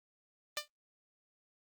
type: tone with exponential decay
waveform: 5% pulse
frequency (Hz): 596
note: D5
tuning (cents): +25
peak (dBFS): -19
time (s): 0.57-0.68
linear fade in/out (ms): 1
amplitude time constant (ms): 22
effects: noise-tail reverb RT60 0.1 s tail -18 dB re dry + Opus 32 kbps